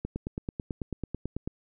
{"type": "click train", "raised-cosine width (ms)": 3, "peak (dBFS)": -19, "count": 14, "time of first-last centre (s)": [0.05, 1.475], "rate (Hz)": 9.12, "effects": []}